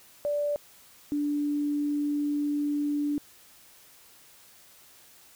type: tone pair in turn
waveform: sine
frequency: 584 / 292 Hz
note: D5 / D4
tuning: -10 / -10 cents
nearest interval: octave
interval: 1200 cents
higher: first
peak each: -25 dBFS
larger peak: neither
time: 0.25-0.56 / 1.12-3.18 s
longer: second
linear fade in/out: 0 ms
effects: white hiss -55 dBFS RMS until 5.35 s